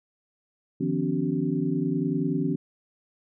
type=tone cluster; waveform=sine; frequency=151.7 / 172.2 / 253.3 / 283.5 / 379.6 Hz; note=D#3 / F3 / B3 / C#4 / F#4; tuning=-44 / -24 / +44 / +39 / +44 cents; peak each=-31 / -29 / -29 / -28 / -33 dBFS; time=0.8-2.56 s; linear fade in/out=10 ms; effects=none